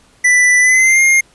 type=tone with pitch glide; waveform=square; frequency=1983 to 2125 Hz; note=B6 to C7; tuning=+7 to +26 cents; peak=-8 dBFS; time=0.24-1.21 s; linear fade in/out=10 ms; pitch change=+119 cents; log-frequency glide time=0.6-1.01 s; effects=pink hiss -50 dBFS RMS until 1.34 s + resampled to 24000 Hz